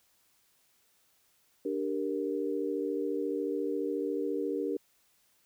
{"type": "chord", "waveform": "sine", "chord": "G minor", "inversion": "second", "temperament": "equal", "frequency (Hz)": [293.7, 392, 466.2], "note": ["D4", "G4", "Bb4"], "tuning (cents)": [0, 0, 0], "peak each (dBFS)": -34, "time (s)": [1.65, 4.77], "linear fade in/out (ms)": 5, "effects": ["white hiss -69 dBFS RMS until 5.45 s"]}